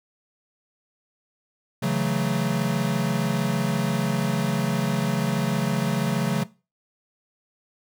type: chord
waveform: square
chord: F# minor seventh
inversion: second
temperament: equal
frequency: 138.59 / 164.81 / 185 / 220 Hz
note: C#3 / E3 / F#3 / A3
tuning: 0 / 0 / 0 / 0 cents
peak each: -27 / -30 / -27 / -29 dBFS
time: 1.82-6.44 s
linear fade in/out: 10 ms
effects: noise-tail reverb RT60 0.3 s tail -19 dB re dry